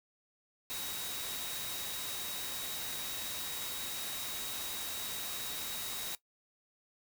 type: tone in noise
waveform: sine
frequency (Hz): 3800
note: A#7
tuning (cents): +33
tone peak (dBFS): -45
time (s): 0.7-6.15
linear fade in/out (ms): 0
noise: white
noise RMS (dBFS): -40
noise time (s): 0.7-6.15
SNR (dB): -8
effects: noise-tail reverb RT60 0.1 s tail -17 dB re dry